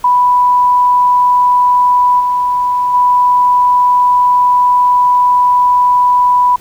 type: tone with level steps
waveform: sine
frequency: 987.8 Hz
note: B5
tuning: in tune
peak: -6 / -10 / -6 dBFS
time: 0.04-6.56 s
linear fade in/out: 5 ms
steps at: 2.19 / 2.93 s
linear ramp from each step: 20 ms
effects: pink hiss -40 dBFS RMS until 6.6 s